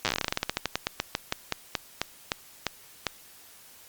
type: slowing click train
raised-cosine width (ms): 0.2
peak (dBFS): -8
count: 30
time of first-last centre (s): 0.05-3.067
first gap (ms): 8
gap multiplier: 1.15
effects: white hiss -52 dBFS RMS until 3.88 s + Opus 48 kbps